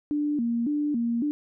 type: tone with vibrato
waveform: sine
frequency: 262.9 Hz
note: C4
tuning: 8 cents sharp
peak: -23 dBFS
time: 0.11-1.31 s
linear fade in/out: 0 ms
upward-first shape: square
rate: 1.8 Hz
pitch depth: 200 cents each way
effects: none